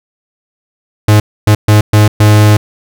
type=tone bursts at uneven times; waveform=45% pulse; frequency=105.6 Hz; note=G#2; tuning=29 cents sharp; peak=-3 dBFS; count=5; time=1.08-1.2 / 1.47-1.55 / 1.68-1.81 / 1.93-2.08 / 2.2-2.57 s; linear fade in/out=5 ms; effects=none